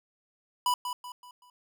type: tone with echo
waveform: square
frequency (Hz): 987.8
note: B5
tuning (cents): 0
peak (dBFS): -24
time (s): 0.66-0.74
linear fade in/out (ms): 2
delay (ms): 190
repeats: 4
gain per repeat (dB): -8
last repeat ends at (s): 1.5
effects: none